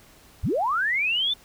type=linear sweep; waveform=sine; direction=up; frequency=37.82 to 3597 Hz; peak=-21 dBFS; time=0.43-1.34 s; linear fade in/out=10 ms; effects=pink hiss -53 dBFS RMS until 1.44 s